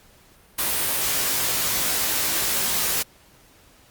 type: noise with comb filter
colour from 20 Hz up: white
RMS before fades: -23 dBFS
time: 0.58-3.03 s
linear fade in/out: 10 ms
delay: 18 ms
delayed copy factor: +0.95
effects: pink hiss -54 dBFS RMS until 3.9 s + Opus 48 kbps